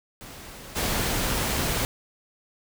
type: noise with level steps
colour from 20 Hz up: pink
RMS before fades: -42 / -26 dBFS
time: 0.21-1.85 s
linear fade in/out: 0 ms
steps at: 0.75 s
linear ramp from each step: 20 ms
effects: none